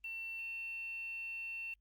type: tone with quantisation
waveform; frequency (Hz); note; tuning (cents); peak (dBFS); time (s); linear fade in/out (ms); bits
sine; 2700; E7; +41; -40; 0.04-1.74; 5; 10
effects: added 50 Hz sine -70 dBFS peak until 1.8 s + Opus 32 kbps